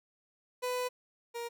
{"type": "tone pair in turn", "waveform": "30% pulse", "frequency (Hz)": [498.7, 470.7], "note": ["B4", "A#4"], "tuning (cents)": [17, 17], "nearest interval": "minor second", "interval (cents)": 100, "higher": "first", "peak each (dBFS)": [-29, -34], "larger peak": "first", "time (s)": [[0.62, 0.89], [1.34, 1.49]], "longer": "first", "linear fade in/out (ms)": 20, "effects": []}